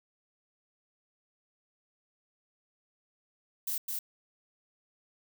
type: noise with echo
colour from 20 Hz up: violet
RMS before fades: -33 dBFS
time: 3.67-3.78 s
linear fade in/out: 5 ms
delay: 210 ms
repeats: 1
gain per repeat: -2 dB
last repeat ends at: 3.99 s
effects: none